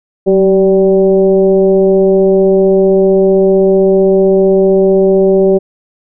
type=tone with frequency modulation; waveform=sine; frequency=384.2 Hz; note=G4; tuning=35 cents flat; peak=-5 dBFS; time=0.26-5.59 s; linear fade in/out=20 ms; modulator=196 Hz; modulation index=0.86; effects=none